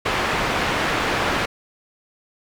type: low-pass noise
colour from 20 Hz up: white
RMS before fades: -22 dBFS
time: 0.05-1.46 s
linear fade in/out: 10 ms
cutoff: 1900 Hz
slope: 12 dB/octave
effects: none